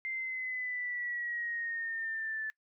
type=exponential sweep; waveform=sine; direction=down; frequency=2093 to 1747 Hz; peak=-34 dBFS; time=0.05-2.5 s; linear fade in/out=0 ms; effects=noise-tail reverb RT60 0.1 s tail -22 dB re dry